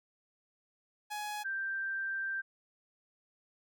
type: tone pair in turn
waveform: sawtooth / sine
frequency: 838 / 1571.9 Hz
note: G#5 / G6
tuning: +15 / +4 cents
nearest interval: major seventh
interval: 1089 cents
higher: second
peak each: -33 / -33 dBFS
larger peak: neither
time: 1.1-1.44 / 1.44-2.42 s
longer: second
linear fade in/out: 20 ms
effects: none